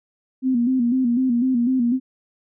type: tone with vibrato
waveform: sine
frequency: 248.5 Hz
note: B3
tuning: 11 cents sharp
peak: -16 dBFS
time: 0.42-2 s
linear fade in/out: 50 ms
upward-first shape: square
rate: 4 Hz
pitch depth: 78 cents each way
effects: none